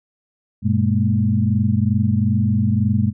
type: tone cluster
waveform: sine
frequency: 97.9 / 121 / 208 / 230.3 Hz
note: G2 / B2 / G#3 / A#3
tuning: -2 / -35 / +3 / -21 cents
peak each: -19 / -20 / -19 / -24 dBFS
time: 0.62-3.13 s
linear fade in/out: 50 ms
effects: none